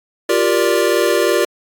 square chord, G minor seventh, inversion third, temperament equal with one note detuned, 349.2 / 392 / 469.7 / 587.3 Hz, F4 / G4 / Bb4 / D5, 0 / 0 / +13 / 0 cents, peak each -19 dBFS, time 0.29-1.45 s, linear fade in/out 5 ms, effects AAC 64 kbps

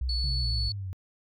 sine tone with vibrato, 61.74 Hz, B1, in tune, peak -26 dBFS, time 0.01-0.69 s, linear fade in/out 5 ms, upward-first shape square, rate 5.8 Hz, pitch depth 42 cents each way
sine tone, 4431 Hz, C#8, 2 cents flat, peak -29 dBFS, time 0.09-0.72 s, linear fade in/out 2 ms
sine exponential sweep, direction down, 135.8 to 90.8 Hz, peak -32 dBFS, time 0.24-0.93 s, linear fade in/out 0 ms
effects tanh soft clip ceiling -19 dBFS

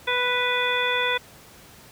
harmonic tone, 494.1 Hz, B4, 1 cent sharp, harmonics 1 / 2 / 3 / 4 / 5 / 7, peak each -28 / -28 / -28 / -28 / -28 / -28 dBFS, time 0.07-1.18 s, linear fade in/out 10 ms, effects pink hiss -48 dBFS RMS until 1.91 s + high-pass 60 Hz 12 dB/octave

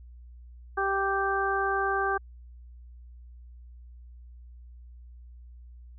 harmonic tone, 391.4 Hz, G4, 3 cents flat, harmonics 1 / 2 / 3 / 4, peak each -30 / -30 / -30 / -30 dBFS, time 0.77-2.18 s, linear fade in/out 10 ms, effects added 60 Hz sine -45 dBFS peak until 5.98 s

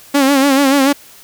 sawtooth tone with vibrato, 275.3 Hz, C#4, 12 cents flat, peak -5 dBFS, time 0.14-0.93 s, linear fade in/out 10 ms, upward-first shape sine, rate 6.9 Hz, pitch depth 72 cents each way, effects white hiss -41 dBFS RMS until 1.23 s

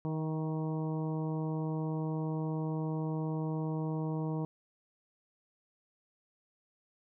harmonic tone with a mistuned harmonic, 157.2 Hz, D#3, 18 cents sharp, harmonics 1 / 2 / 3 / 4 / 5 / 6 / 7, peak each -33 / -38 / -42 / -47 / -49 / -47 / -53 dBFS, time 0.05-4.45 s, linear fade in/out 0 ms, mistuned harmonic 4, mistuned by +22 cents, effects none

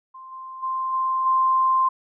sine tone with level steps, 1046.5 Hz, C6, in tune, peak -38 / -34 / -23 / -20 / -16 dBFS, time 0.14-1.89 s, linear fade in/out 10 ms, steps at 0.31 / 0.62 / 0.92 / 1.25 s, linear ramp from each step 20 ms, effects none

